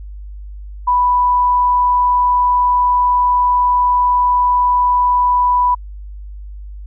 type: tone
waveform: sine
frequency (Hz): 988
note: B5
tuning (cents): 0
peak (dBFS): -10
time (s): 0.87-5.75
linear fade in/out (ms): 10
effects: added 50 Hz sine -28 dBFS peak until 6.86 s